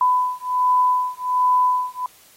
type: beating tone pair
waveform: sine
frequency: 1000 / 1001.3 Hz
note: B5 / B5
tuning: +21 / +24 cents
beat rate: 1.3 Hz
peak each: -19 dBFS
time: 0.01-2.06 s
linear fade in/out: 2 ms
effects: white hiss -51 dBFS RMS until 2.36 s + AAC 48 kbps